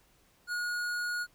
sine tone with tanh clipping, 1444 Hz, F#6, 43 cents flat, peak -33 dBFS, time 0.47-1.27 s, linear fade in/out 50 ms, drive 16 dB, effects pink hiss -66 dBFS RMS until 1.34 s

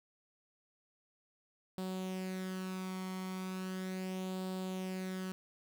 sawtooth tone with flanger, 186.8 Hz, F#3, 17 cents sharp, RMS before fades -40 dBFS, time 1.78-5.32 s, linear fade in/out 0 ms, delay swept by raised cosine 0.24 to 0.93 ms, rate 0.37 Hz, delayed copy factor +0.5, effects none

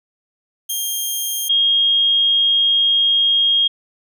10% pulse / sine tone pair in turn, 3209 / 3250 Hz, G7 / G#7, +40 / -38 cents, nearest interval unison, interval 22 cents, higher second, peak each -12 dBFS, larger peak neither, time 0.69-1.49 / 1.49-3.68 s, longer second, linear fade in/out 10 ms, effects none

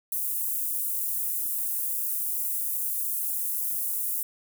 pink high-pass noise, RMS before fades -29 dBFS, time 0.12-4.23 s, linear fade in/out 2 ms, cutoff 11000 Hz, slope 24 dB/octave, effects none

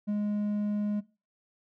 sine tone with hard clipping, 207.7 Hz, G#3, in tune, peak -28 dBFS, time 0.07-1.01 s, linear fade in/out 20 ms, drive 3 dB, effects noise-tail reverb RT60 0.3 s tail -19 dB re dry

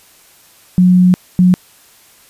sine tone bursts at uneven times, 181.4 Hz, F#3, 34 cents flat, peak -5 dBFS, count 2, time 0.78-1.14 / 1.39-1.54 s, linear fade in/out 0 ms, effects white hiss -46 dBFS RMS until 2.29 s + resampled to 32000 Hz

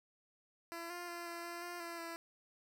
10% pulse tone with pitch steps, 337.4 / 350.5 / 344.5 / 340.9 / 343.6 / 349.7 / 339.3 / 334.1 Hz, E4 / F4 / F4 / F4 / F4 / F4 / F4 / E4, +40 / +6 / -24 / -42 / -28 / +2 / -50 / +23 cents, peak -35 dBFS, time 0.72-2.16 s, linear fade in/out 0 ms, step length 180 ms, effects none

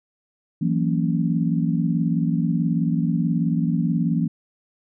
sine chord, F# dominant seventh, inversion third, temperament just, 166.5 / 185 / 231.2 / 277.5 Hz, E3 / F#3 / A#3 / C#4, +18 / 0 / -14 / +2 cents, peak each -21 / -27 / -24 / -27 dBFS, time 0.61-4.28 s, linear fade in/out 10 ms, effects none

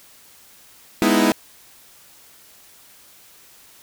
sawtooth chord, E major seventh, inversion first, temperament equal, 207.7 / 246.9 / 311.1 / 329.6 Hz, G#3 / B3 / D#4 / E4, 0 / 0 / 0 / 0 cents, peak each -16 dBFS, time 1.02-1.32 s, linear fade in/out 0 ms, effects white hiss -49 dBFS RMS until 3.82 s

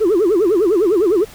sine tone with vibrato, 385.2 Hz, G4, 30 cents flat, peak -9 dBFS, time 0-1.25 s, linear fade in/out 20 ms, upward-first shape sine, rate 9.9 Hz, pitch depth 260 cents each way, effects tanh soft clip ceiling -9 dBFS + pink hiss -40 dBFS RMS until 1.34 s

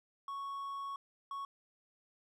triangle tone bursts at uneven times, 1108.7 Hz, C#6, in tune, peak -37 dBFS, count 2, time 0.28-0.96 / 1.31-1.45 s, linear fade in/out 2 ms, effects none

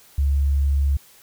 sine tone, 70 Hz, C#2, 18 cents sharp, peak -16 dBFS, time 0.18-0.97 s, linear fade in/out 5 ms, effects white hiss -51 dBFS RMS until 1.22 s

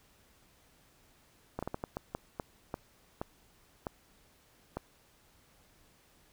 slowing click train, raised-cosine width 1 ms, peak -21 dBFS, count 12, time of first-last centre 1.59-4.77 s, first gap 36 ms, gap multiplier 1.38, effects pink hiss -65 dBFS RMS until 6.32 s

